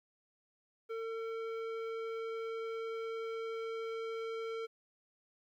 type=tone with low-pass filter sweep; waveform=square; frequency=451.7 Hz; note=A4; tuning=45 cents sharp; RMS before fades=-40 dBFS; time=0.89-4.67 s; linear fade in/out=20 ms; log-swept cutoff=2000 to 3000 Hz; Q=0.83; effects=12-bit